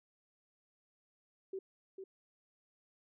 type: tone with echo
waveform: sine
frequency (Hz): 383.3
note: G4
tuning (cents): -39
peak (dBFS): -38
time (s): 1.53-1.59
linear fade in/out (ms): 5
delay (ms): 450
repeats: 1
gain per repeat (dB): -6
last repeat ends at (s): 2.04
effects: none